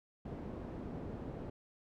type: low-pass noise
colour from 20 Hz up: white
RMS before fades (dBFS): -44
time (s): 0.25-1.5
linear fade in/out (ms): 5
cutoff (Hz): 360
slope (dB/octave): 12
effects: none